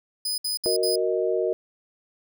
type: tone bursts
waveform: sawtooth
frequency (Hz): 5000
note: D#8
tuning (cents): +8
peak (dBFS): -22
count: 4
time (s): 0.25-0.959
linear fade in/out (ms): 5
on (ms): 130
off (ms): 63
type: chord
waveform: sine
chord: D# minor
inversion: first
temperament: equal with one note detuned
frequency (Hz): 370 / 466.2 / 625.5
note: F#4 / A#4 / D#5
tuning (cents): 0 / 0 / +9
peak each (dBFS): -25 / -25 / -27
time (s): 0.66-1.53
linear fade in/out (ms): 0
effects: none